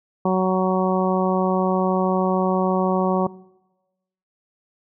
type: harmonic tone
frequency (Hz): 186.5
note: F#3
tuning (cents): +14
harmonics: 1 / 2 / 3 / 4 / 5 / 6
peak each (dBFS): -20 / -23 / -25 / -26 / -27 / -28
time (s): 0.25-3.27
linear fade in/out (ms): 5
effects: noise-tail reverb RT60 1.0 s tail -22 dB re dry